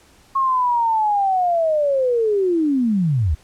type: linear sweep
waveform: sine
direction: down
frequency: 1091 to 65.5 Hz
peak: -15 dBFS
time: 0.35-3.35 s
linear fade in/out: 10 ms
effects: pink hiss -52 dBFS RMS until 3.43 s + low-pass 11000 Hz 12 dB/octave